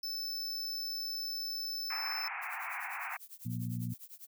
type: tone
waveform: square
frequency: 5274 Hz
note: E8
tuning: in tune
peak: -36 dBFS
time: 0.03-2.28 s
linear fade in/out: 5 ms
type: band-pass noise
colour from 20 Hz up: white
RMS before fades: -40 dBFS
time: 1.9-3.17 s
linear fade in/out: 5 ms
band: 720 to 2500 Hz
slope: 96 dB/octave
type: noise with tremolo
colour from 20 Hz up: violet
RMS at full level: -47 dBFS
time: 2.41-4.27 s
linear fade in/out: 20 ms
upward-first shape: triangle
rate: 10 Hz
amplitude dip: 100%
type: harmonic tone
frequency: 59.4 Hz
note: A#1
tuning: 33 cents sharp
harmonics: 2 / 3 / 4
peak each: -36 / -40 / -42 dBFS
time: 3.45-3.94 s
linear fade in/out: 10 ms
effects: none